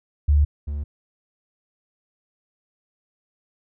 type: tone pair in turn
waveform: sine / triangle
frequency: 73.1 / 72.76 Hz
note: D2 / D2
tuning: -7 / -16 cents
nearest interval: unison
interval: 9 cents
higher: first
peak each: -13 / -23 dBFS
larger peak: first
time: 0.28-0.45 / 0.67-0.84 s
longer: neither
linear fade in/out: 10 ms
effects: none